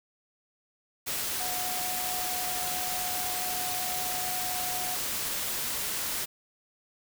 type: tone in noise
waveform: sine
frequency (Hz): 730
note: F#5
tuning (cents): -24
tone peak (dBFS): -36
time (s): 1.39-4.96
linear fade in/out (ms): 20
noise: white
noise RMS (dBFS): -32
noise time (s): 1.06-6.26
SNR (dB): -7
effects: none